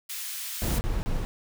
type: high-pass noise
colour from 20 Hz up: white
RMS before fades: -35 dBFS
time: 0.09-0.79 s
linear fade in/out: 10 ms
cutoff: 1800 Hz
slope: 12 dB/octave
type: noise bursts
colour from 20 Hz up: brown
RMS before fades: -27 dBFS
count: 3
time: 0.62-1.25 s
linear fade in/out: 0 ms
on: 190 ms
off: 30 ms
effects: none